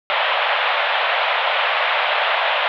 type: band-pass noise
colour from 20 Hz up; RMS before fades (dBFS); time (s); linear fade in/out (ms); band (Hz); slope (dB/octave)
pink; -19; 0.1-2.68; 0; 570 to 3500; 48
effects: none